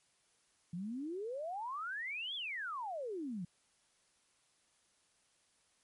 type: exponential two-way sweep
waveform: sine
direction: up then down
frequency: 164.7 to 3503 to 164.7 Hz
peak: -38 dBFS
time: 0.73-3.45 s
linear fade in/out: 5 ms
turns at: 2.35 s
effects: white hiss -73 dBFS RMS until 5.83 s + MP3 48 kbps